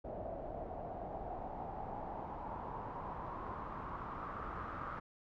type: noise with low-pass filter sweep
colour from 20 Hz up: pink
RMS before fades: -44 dBFS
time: 0.04-5 s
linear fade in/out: 10 ms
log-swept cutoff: 630 to 1300 Hz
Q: 4.8
effects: none